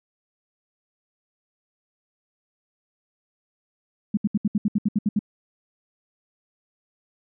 sine tone bursts, 207.7 Hz, G#3, in tune, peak -17 dBFS, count 11, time 4.14-5.192 s, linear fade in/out 5 ms, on 32 ms, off 70 ms, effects none

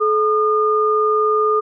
sine tone pair together, 429.9 / 1216 Hz, A4 / D#6, -40 / -40 cents, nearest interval octave + tritone, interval 1800 cents, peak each -16 / -16 dBFS, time 0-1.61 s, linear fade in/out 20 ms, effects none

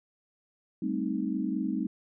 sine chord, A half-diminished seventh, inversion third, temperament equal, 196 / 220 / 261.6 / 311.1 Hz, G3 / A3 / C4 / Eb4, 0 / 0 / 0 / 0 cents, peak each -33 / -34 / -33 / -33 dBFS, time 0.82-1.87 s, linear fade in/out 5 ms, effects none

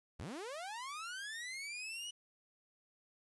sawtooth linear sweep, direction up, 51.91 to 2960 Hz, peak -39 dBFS, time 0.19-2.11 s, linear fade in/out 10 ms, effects resampled to 24000 Hz + 11-bit

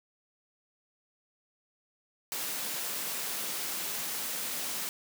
white high-pass noise, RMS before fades -35 dBFS, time 2.32-4.89 s, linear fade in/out 0 ms, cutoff 150 Hz, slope 24 dB/octave, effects none

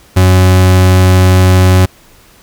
40% pulse tone, 92.5 Hz, F#2, in tune, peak -3 dBFS, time 0.16-1.86 s, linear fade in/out 10 ms, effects pink hiss -43 dBFS RMS until 2.42 s

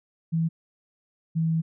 sine tone pair in turn, 163.8 / 162.39 Hz, E3 / E3, -11 / -26 cents, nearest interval unison, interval 15 cents, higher first, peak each -21 dBFS, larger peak neither, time 0.32-0.49 / 1.35-1.62 s, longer second, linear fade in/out 20 ms, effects none

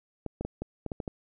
clicks, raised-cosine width 2 ms, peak -20 dBFS, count 8, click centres 0.263 / 0.41 / 0.45 / 0.62 / 0.863 / 0.918 / 1.002 / 1.078 s, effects none

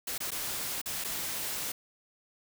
white noise with dropouts, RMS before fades -35 dBFS, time 0.07-1.72 s, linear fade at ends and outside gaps 5 ms, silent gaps 0.18-0.203 / 0.307-0.316 / 0.816-0.858 / 1.041-1.045 s, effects none

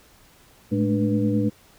sine tone cluster, 110.7 / 210.2 / 219.3 / 295.5 / 488.6 Hz, A2 / G#3 / A3 / D4 / B4, +11 / +21 / -6 / +11 / -19 cents, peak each -25 / -23 / -29 / -24 / -29 dBFS, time 0.71-1.5 s, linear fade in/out 20 ms, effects pink hiss -54 dBFS RMS until 1.78 s

